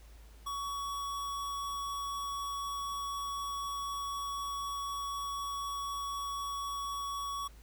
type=tone; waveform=square; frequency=1124 Hz; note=C#6; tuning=24 cents sharp; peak=-36 dBFS; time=0.46-7.48 s; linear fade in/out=10 ms; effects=added 54 Hz sine -51 dBFS peak until 7.62 s + pink hiss -62 dBFS RMS until 7.62 s